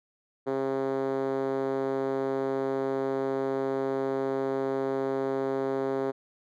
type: tone with band-pass filter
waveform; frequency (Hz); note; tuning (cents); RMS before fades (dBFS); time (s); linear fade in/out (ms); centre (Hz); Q
5% pulse; 134.7; C#3; -49; -29; 0.46-6.12; 20; 380; 2.3
effects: none